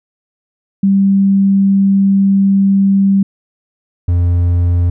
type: tone pair in turn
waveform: sine / triangle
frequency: 196 / 87.31 Hz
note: G3 / F2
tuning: 0 / 0 cents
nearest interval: octave + major second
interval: 1400 cents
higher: first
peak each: -7 dBFS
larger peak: neither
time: 0.83-3.23 / 4.08-4.9 s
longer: first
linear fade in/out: 5 ms
effects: none